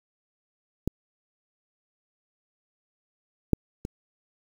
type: clicks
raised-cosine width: 3 ms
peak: -12 / -6 / -19 dBFS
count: 3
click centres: 0.876 / 3.533 / 3.851 s
effects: 7-bit